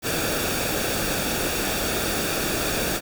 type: noise with comb filter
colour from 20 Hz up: pink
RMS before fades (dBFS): -25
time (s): 0.02-3.01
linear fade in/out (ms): 50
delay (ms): 0.98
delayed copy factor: -0.55
effects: none